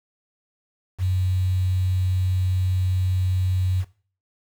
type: tone with quantisation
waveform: sine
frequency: 92.5 Hz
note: F#2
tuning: in tune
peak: -19 dBFS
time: 0.98-3.85 s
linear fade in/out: 50 ms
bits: 7
effects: noise-tail reverb RT60 0.4 s tail -17 dB re dry